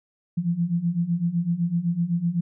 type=beating tone pair; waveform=sine; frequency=166.8 / 174.7 Hz; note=E3 / F3; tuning=+21 / +1 cents; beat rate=7.9 Hz; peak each=-26 / -23 dBFS; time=0.37-2.41 s; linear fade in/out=10 ms; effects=none